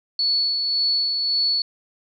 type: tone with tremolo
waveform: sine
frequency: 4423 Hz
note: C#8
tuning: 5 cents flat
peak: -17 dBFS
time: 0.19-1.62 s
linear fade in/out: 2 ms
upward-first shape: sine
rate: 1.8 Hz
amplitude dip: 35%
effects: none